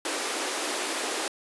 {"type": "high-pass noise", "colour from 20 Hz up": "pink", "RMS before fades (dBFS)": -30, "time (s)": [0.05, 1.28], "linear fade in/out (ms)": 2, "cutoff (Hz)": 280, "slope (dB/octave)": 48, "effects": ["resampled to 24000 Hz"]}